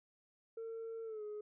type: tone with pitch glide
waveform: sine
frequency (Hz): 453.3 to 420.5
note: A#4 to G#4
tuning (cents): -48 to +22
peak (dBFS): -40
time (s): 0.57-1.41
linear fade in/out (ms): 5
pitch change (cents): -130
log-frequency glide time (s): 1.04-1.23
effects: tanh soft clip ceiling -40 dBFS